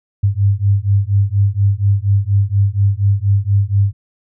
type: beating tone pair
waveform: sine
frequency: 98 / 102.2 Hz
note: G2 / G#2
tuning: 0 / -27 cents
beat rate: 4.2 Hz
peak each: -14 dBFS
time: 0.23-3.93 s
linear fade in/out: 10 ms
effects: none